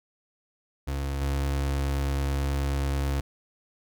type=tone with level steps; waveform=35% pulse; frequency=69.3 Hz; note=C#2; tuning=in tune; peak=-26 / -23 dBFS; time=0.87-3.21 s; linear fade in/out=10 ms; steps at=1.21 s; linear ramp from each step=10 ms; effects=none